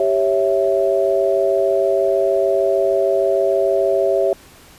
sine chord, C# diminished, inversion second, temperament equal with one note detuned, 392 / 552.8 / 659.3 Hz, G4 / C#5 / E5, 0 / -5 / 0 cents, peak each -18 / -18 / -18 dBFS, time 0-4.33 s, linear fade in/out 2 ms, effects pink hiss -45 dBFS RMS until 4.78 s + resampled to 32000 Hz

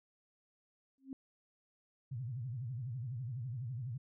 sine tone with exponential growth, 267.8 Hz, C4, 40 cents sharp, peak -37 dBFS, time 0.98-1.13 s, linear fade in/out 1 ms, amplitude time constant 31 ms
sine tone with vibrato, 123 Hz, B2, 7 cents flat, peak -38 dBFS, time 2.11-3.98 s, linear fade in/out 10 ms, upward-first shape sine, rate 12 Hz, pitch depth 190 cents each way
effects none

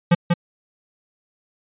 square tone with echo, 172.9 Hz, F3, 17 cents flat, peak -11 dBFS, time 0.11-0.15 s, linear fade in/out 10 ms, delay 190 ms, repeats 1, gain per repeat -3 dB, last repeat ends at 0.34 s, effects resampled to 8000 Hz

